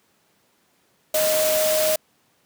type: tone in noise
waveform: sine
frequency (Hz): 622.3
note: D#5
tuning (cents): 0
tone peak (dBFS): -19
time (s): 1.14-1.96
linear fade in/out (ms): 5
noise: white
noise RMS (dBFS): -24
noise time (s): 1.14-1.96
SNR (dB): +2
effects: pink hiss -63 dBFS RMS until 2.45 s + high-pass 150 Hz 12 dB/octave